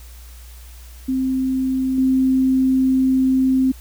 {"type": "tone with level steps", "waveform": "sine", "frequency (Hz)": 261.6, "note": "C4", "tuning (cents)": 0, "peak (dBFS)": [-17, -13], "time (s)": [1.08, 3.72], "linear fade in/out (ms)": 10, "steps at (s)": 1.98, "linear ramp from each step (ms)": 2, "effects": ["added 60 Hz sine -37 dBFS peak until 3.8 s", "white hiss -47 dBFS RMS until 3.8 s"]}